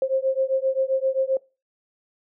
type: beating tone pair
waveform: sine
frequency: 527 / 534.6 Hz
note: C5 / C5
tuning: +12 / +37 cents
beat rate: 7.6 Hz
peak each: -23 dBFS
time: 0.02-1.37 s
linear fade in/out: 2 ms
effects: noise-tail reverb RT60 0.3 s tail -23 dB re dry